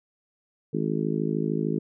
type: harmonic tone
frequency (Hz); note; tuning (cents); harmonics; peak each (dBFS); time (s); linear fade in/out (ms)
53.3; G#1; +46; 3 / 4 / 5 / 6 / 7 / 8; -29 / -30 / -31 / -32 / -32 / -33; 0.73-1.79; 10
effects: none